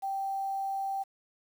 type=tone with quantisation; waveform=sine; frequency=781 Hz; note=G5; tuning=7 cents flat; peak=-30 dBFS; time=0.02-1.04 s; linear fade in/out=20 ms; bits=9; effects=none